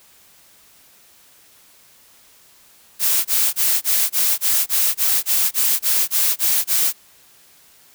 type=noise bursts; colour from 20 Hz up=blue; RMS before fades=-17 dBFS; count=14; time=2.99-6.929 s; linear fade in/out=50 ms; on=260 ms; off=23 ms; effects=white hiss -51 dBFS RMS until 7.94 s